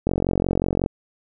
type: click train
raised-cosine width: 2 ms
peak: -7 dBFS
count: 37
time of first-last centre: 0.07-0.861 s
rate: 45.5 Hz
effects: none